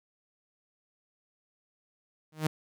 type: tone with exponential growth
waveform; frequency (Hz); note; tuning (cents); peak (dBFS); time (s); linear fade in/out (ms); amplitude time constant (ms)
sawtooth; 155.6; D#3; 0; -18; 2.32-2.47; 5; 32
effects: none